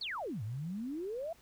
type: exponential two-way sweep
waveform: sine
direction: down then up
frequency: 4699 to 100.5 to 692 Hz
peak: -36 dBFS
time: 0.01-1.33 s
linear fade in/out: 5 ms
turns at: 0.43 s
effects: pink hiss -63 dBFS RMS until 1.41 s